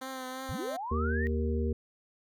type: tone with vibrato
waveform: 10% pulse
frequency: 260 Hz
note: C4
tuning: 11 cents flat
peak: -29 dBFS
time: 0.01-0.77 s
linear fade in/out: 10 ms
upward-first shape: triangle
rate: 2.9 Hz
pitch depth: 34 cents each way
type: linear sweep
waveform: sine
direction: up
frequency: 52 to 1900 Hz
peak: -34 dBFS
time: 0.49-1.27 s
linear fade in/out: 0 ms
type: harmonic tone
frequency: 77.78 Hz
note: D#2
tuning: in tune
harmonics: 1 / 3 / 5 / 6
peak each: -29 / -34 / -36 / -37 dBFS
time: 0.91-1.73 s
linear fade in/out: 5 ms
effects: none